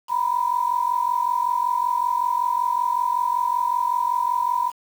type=tone pair together; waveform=sine; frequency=954 / 999.3 Hz; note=A#5 / B5; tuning=+40 / +20 cents; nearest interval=minor second; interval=80 cents; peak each=-22 dBFS; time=0.08-4.72 s; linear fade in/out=50 ms; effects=7-bit